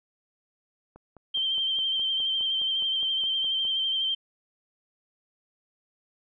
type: click train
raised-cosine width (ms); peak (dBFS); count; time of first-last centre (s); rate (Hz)
1; -34; 14; 0.96-3.652; 4.83
type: tone with vibrato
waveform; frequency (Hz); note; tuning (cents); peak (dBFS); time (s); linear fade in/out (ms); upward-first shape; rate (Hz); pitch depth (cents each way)
sine; 3136; G7; 0; -24; 1.34-4.15; 10; triangle; 12; 36
effects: none